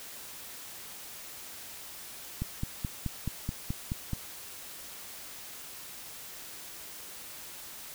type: click train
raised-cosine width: 5 ms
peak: -19 dBFS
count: 9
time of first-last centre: 2.42-4.133 s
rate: 4.67 Hz
effects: white hiss -45 dBFS RMS until 7.94 s